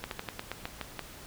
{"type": "slowing click train", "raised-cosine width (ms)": 0.3, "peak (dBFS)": -18, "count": 9, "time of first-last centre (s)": [0.04, 0.993], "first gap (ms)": 72, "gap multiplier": 1.14, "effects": ["pink hiss -48 dBFS RMS until 1.26 s"]}